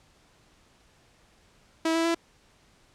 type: tone with pitch steps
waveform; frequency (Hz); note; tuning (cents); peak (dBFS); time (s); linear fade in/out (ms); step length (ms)
sawtooth; 324.7 / 329.6 / 334.6; E4 / E4 / E4; -26 / 0 / +26; -19; 1.85-2.147; 5; 99
effects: pink hiss -61 dBFS RMS until 2.94 s + low-pass 8000 Hz 12 dB/octave